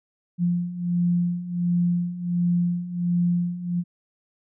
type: beating tone pair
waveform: sine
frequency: 173.9 / 175.3 Hz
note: F3 / F3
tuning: -7 / +7 cents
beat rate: 1.4 Hz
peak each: -26 / -22 dBFS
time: 0.38-3.84 s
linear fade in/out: 50 ms
effects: none